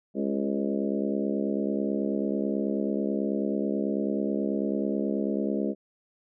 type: harmonic tone with a mistuned harmonic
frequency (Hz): 69.2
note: C#2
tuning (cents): -2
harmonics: 3 / 4 / 5 / 6 / 7 / 8 / 9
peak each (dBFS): -29 / -31 / -33 / -35 / -36 / -37 / -38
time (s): 0.14-5.75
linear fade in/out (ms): 50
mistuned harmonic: 6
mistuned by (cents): -33
effects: none